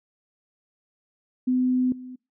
sine tone with level steps, 253.5 Hz, B3, 45 cents sharp, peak -19 / -36 dBFS, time 1.47-2.16 s, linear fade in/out 10 ms, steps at 1.92 s, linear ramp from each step 2 ms, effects noise-tail reverb RT60 0.3 s tail -26 dB re dry

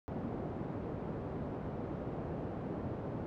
pink band-pass noise, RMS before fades -40 dBFS, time 0.08-3.26 s, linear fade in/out 0 ms, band 100 to 610 Hz, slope 12 dB/octave, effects none

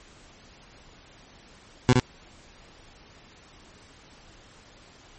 20% pulse tone with echo, 125.4 Hz, B2, 27 cents sharp, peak -9 dBFS, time 1.89-1.93 s, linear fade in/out 0 ms, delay 67 ms, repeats 1, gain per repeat -3 dB, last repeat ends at 1.997 s, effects pink hiss -52 dBFS RMS until 5.18 s + MP3 32 kbps

